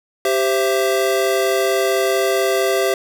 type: chord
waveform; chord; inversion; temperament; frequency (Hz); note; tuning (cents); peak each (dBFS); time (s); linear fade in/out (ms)
square; C major; second; equal with one note detuned; 392 / 523.3 / 668.1; G4 / C5 / E5; 0 / 0 / +23; -19 / -22 / -21; 0.25-2.94; 2
effects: none